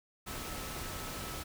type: tone in noise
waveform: sine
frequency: 1300 Hz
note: E6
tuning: 24 cents flat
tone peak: -50 dBFS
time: 0.26-1.44 s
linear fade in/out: 20 ms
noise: pink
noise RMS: -41 dBFS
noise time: 0.26-1.44 s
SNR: -12 dB
effects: none